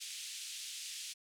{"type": "band-pass noise", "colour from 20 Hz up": "pink", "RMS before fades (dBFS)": -45, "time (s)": [0, 1.14], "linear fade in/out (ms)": 20, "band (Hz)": [2800, 9800], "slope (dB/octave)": 24, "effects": []}